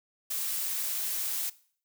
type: noise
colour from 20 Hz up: blue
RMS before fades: -32 dBFS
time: 0.3-1.5 s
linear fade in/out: 10 ms
effects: noise-tail reverb RT60 0.5 s tail -19 dB re dry